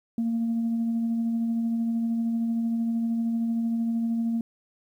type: tone with tremolo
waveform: sine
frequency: 230 Hz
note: A#3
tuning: 23 cents flat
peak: -21 dBFS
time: 0.18-4.41 s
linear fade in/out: 2 ms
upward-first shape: sine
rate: 13 Hz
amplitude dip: 25%
effects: tanh soft clip ceiling -20 dBFS + 10-bit